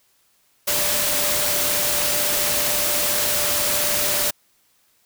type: tone in noise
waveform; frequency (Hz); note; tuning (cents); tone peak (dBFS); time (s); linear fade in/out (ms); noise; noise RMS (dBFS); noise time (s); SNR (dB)
sine; 590; D5; +8; -30; 0.67-4.31; 10; white; -21; 0.67-4.31; -12
effects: white hiss -62 dBFS RMS until 5.05 s